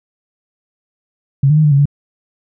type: tone with pitch steps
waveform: sine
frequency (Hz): 137.6 / 151.3 / 155 / 149.1 / 139.2 / 143.2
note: C#3 / D#3 / D#3 / D3 / C#3 / D3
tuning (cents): -12 / -48 / -6 / +27 / +8 / -43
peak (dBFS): -7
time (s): 1.43-1.856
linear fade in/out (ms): 5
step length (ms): 71
effects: none